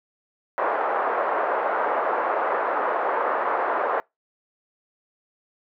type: band-pass noise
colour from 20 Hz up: pink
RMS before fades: -24 dBFS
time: 0.58-4 s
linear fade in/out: 0 ms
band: 490 to 1400 Hz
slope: 24 dB/octave
effects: noise-tail reverb RT60 0.2 s tail -26 dB re dry